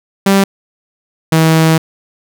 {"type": "tone pair in turn", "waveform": "sawtooth", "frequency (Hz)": [196, 160.75], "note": ["G3", "E3"], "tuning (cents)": [0, -43], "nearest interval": "minor third", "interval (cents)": 343, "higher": "first", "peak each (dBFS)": -3, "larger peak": "neither", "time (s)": [[0.26, 0.44], [1.32, 1.78]], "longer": "second", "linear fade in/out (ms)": 5, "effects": []}